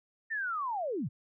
sine linear sweep, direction down, 1836 to 91.3 Hz, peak -31 dBFS, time 0.3-1.09 s, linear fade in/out 20 ms, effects none

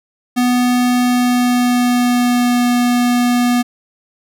square tone with pitch glide, 246.9 to 243.8 Hz, B3 to B3, 0 to -22 cents, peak -12 dBFS, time 0.36-3.63 s, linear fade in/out 20 ms, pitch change -22 cents, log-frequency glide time 1.03-2.65 s, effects none

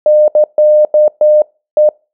sine tone bursts at uneven times, 605 Hz, D#5, 49 cents flat, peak -4 dBFS, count 6, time 0.06-0.28 / 0.35-0.44 / 0.58-0.85 / 0.94-1.08 / 1.21-1.42 / 1.77-1.89 s, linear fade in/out 2 ms, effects noise-tail reverb RT60 0.3 s tail -25 dB re dry

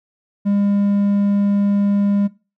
triangle tone, 201.8 Hz, G#3, 49 cents flat, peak -12 dBFS, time 0.45-2.28 s, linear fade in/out 20 ms, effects noise-tail reverb RT60 0.3 s tail -19 dB re dry

